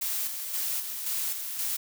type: noise with tremolo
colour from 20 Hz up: blue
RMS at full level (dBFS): -30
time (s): 0.01-1.77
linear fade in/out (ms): 10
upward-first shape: square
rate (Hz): 1.9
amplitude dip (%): 45
effects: none